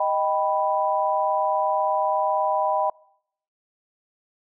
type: chord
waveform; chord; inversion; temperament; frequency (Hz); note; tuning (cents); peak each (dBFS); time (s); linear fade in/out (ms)
sine; Eb augmented; none; equal; 622.3 / 784 / 987.8; Eb5 / G5 / B5; 0 / 0 / 0; -24; 0-2.9; 5
effects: noise-tail reverb RT60 0.7 s tail -24 dB re dry